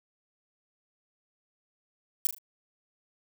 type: noise with echo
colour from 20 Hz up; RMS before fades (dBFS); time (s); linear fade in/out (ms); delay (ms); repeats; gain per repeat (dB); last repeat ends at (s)
violet; -24; 2.25-2.27; 0; 38; 3; -9; 2.384
effects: none